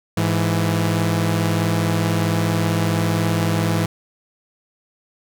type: tone pair together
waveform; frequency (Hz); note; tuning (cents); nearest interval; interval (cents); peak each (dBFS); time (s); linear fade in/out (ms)
sawtooth; 104.5 / 165.88; G#2 / E3; +11 / +11; minor sixth; 800; -16; 0.17-3.86; 5
effects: none